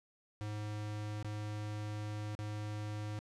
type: tone with dropouts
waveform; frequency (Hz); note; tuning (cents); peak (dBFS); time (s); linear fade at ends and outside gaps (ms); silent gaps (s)
square; 105.5; G#2; +28; -39; 0.41-3.19; 0; 1.227-1.246 / 2.351-2.39
effects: low-pass 8000 Hz 12 dB/octave